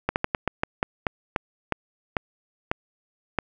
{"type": "slowing click train", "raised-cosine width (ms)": 0.5, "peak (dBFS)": -7, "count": 13, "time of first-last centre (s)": [0.09, 3.387], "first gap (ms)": 69, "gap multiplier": 1.23, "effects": []}